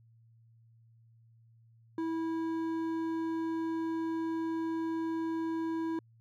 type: tone with hard clipping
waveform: triangle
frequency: 326.2 Hz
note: E4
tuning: 18 cents flat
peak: -33 dBFS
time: 1.98-5.99 s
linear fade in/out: 2 ms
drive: 12 dB
effects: added 114 Hz sine -59 dBFS peak until 6.2 s